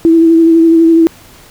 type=tone with vibrato; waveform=sine; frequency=329.1 Hz; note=E4; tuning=3 cents flat; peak=-3 dBFS; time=0.05-1.07 s; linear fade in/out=0 ms; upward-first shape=sine; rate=12 Hz; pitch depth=23 cents each way; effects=pink hiss -39 dBFS RMS until 1.5 s